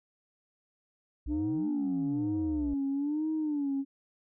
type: exponential two-way sweep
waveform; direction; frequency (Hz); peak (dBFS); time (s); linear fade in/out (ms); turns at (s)
sine; up then down; 56.4 to 248.1 to 56.4; -34; 1.26-2.74; 5; 1.71
type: tone with vibrato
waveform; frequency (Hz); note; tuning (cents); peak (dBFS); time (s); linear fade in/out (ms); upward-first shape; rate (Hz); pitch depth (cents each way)
sine; 293.7; D4; 0; -27; 1.27-3.85; 50; sine; 1.1; 120
effects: tanh soft clip ceiling -24 dBFS